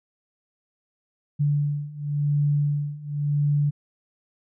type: beating tone pair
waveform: sine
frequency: 145.1 / 146.03 Hz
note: D3 / D3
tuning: -21 / -9 cents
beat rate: 0.93 Hz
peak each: -25 / -23 dBFS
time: 1.39-3.71 s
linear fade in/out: 20 ms
effects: none